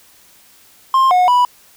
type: tone with pitch steps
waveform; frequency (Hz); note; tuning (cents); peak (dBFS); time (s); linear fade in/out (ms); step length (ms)
triangle; 1058 / 727 / 984; C6 / F#5 / B5; +19 / -31 / -7; -7; 0.94-1.45; 2; 170
effects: white hiss -48 dBFS RMS until 1.76 s